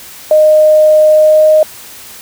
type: tone with pitch glide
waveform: sine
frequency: 616 to 619.9 Hz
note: D#5 to D#5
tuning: -17 to -7 cents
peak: -3 dBFS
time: 0.31-1.63 s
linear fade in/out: 2 ms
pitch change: +10 cents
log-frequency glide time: 1.12-1.5 s
effects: white hiss -32 dBFS RMS until 2.21 s